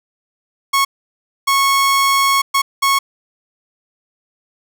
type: tone bursts at uneven times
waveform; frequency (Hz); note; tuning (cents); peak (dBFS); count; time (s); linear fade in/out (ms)
sawtooth; 1100; C#6; -14; -8; 4; 0.73-0.85 / 1.47-2.42 / 2.54-2.62 / 2.82-2.99; 10
effects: none